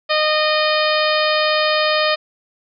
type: harmonic tone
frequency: 614 Hz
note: D#5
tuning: 23 cents flat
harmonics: 1 / 2 / 3 / 4 / 5 / 6 / 7 / 8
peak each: -18 / -21 / -23 / -24 / -25 / -26 / -26 / -27 dBFS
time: 0.09-2.16 s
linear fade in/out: 20 ms
effects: none